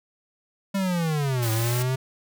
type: linear two-way sweep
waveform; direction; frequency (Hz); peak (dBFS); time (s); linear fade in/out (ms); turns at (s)
square; down then up; 199.6 to 110 to 132.3; -23; 0.74-1.96; 10; 1.51
type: noise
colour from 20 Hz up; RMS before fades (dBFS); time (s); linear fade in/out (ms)
white; -32; 1.42-1.83; 10
effects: none